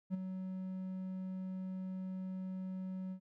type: tone with ADSR envelope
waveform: triangle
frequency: 187.1 Hz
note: F#3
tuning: 20 cents sharp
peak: -29 dBFS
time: 0.1-3.2 s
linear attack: 41 ms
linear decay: 14 ms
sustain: -8 dB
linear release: 84 ms
effects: none